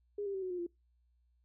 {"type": "tone with pitch steps", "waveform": "sine", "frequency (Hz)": [410, 396.3, 383, 370.2, 357.8, 345.8], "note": ["G#4", "G4", "G4", "F#4", "F4", "F4"], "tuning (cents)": [-22, 19, -40, 1, 42, -17], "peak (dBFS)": -35, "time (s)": [0.18, 0.666], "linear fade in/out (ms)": 5, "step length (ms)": 81, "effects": ["noise-tail reverb RT60 0.2 s tail -24 dB re dry", "added 60 Hz sine -69 dBFS peak until 1.44 s"]}